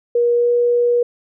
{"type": "tone with pitch glide", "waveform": "sine", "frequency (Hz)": [477.2, 481.1], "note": ["A#4", "B4"], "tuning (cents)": [41, -45], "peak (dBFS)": -12, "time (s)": [0.15, 1.03], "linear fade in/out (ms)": 5, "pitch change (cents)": 14, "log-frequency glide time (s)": [0.34, 0.51], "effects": []}